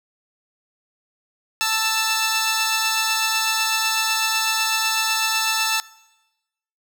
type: tone pair together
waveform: 10% pulse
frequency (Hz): 884 / 1322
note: A5 / E6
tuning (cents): +8 / +5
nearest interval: perfect fifth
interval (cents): 697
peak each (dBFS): -14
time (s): 1.61-5.8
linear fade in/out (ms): 0
effects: noise-tail reverb RT60 1.0 s tail -21 dB re dry